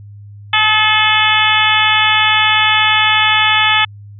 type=harmonic tone with a mistuned harmonic; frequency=431.5 Hz; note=A4; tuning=34 cents flat; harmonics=2 / 3 / 4 / 5 / 6 / 7 / 8; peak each=-17 / -17 / -17 / -17 / -17 / -17 / -17 dBFS; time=0.53-3.85 s; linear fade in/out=5 ms; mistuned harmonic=3; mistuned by=-20 cents; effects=added 102 Hz sine -32 dBFS peak until 4.19 s